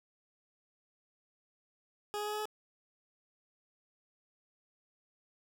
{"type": "tone with pitch steps", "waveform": "20% pulse", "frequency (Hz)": [415.3, 417.9, 420.6, 423.3, 426], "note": ["G#4", "G#4", "G#4", "G#4", "G#4"], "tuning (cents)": [0, 11, 22, 33, 44], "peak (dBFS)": -30, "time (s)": [2.14, 2.455], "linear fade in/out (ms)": 0, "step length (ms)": 63, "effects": []}